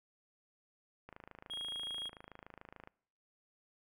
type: click train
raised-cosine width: 0.5 ms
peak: -35 dBFS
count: 49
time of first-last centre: 1.09-2.874 s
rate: 26.9 Hz
type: tone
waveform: triangle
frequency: 3278 Hz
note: G#7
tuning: 23 cents flat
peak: -38 dBFS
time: 1.5-2.09 s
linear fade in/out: 10 ms
effects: noise-tail reverb RT60 0.7 s tail -25 dB re dry